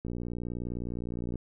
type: click train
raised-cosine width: 3 ms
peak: -23 dBFS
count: 79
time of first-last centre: 0.05-1.357 s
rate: 59.7 Hz
effects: none